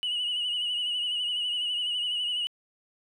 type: tone with vibrato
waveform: sine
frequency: 2927 Hz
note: F#7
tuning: 19 cents flat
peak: -25 dBFS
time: 0.03-2.47 s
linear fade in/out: 0 ms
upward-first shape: sine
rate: 12 Hz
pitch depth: 47 cents each way
effects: tanh soft clip ceiling -24 dBFS + 11-bit